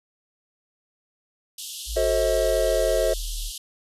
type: band-pass noise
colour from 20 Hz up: pink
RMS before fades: -36 dBFS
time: 1.58-3.58 s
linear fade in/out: 5 ms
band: 2900 to 13000 Hz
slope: 96 dB/octave
type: exponential sweep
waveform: sine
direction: down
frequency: 54.6 to 36.71 Hz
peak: -28 dBFS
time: 1.86-3.52 s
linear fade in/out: 50 ms
type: chord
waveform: triangle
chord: F# diminished seventh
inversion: none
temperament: just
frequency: 370 / 444 / 532.8 / 639.4 Hz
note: F#4 / A4 / C5 / Eb5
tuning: 0 / +16 / +31 / +47 cents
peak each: -27 / -25 / -22 / -21 dBFS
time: 1.96-3.14 s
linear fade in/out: 10 ms
effects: none